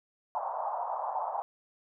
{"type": "band-pass noise", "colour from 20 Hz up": "white", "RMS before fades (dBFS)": -34, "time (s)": [0.35, 1.42], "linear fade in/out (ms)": 0, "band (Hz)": [650, 1000], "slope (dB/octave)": 48, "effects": []}